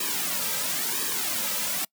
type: noise with flanger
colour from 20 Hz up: white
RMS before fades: -28 dBFS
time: 0-1.85 s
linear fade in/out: 5 ms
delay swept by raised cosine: 1.4 to 2.8 ms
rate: 0.97 Hz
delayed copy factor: -0.8
effects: noise-tail reverb RT60 0.1 s tail -26 dB re dry + high-pass 150 Hz 12 dB/octave